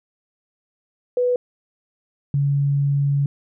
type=tone pair in turn; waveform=sine; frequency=493.9 / 141.18 Hz; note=B4 / C#3; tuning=0 / +32 cents; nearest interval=octave + minor seventh; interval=2168 cents; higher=first; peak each=-16 dBFS; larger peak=neither; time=1.17-1.36 / 2.34-3.26 s; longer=second; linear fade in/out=2 ms; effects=none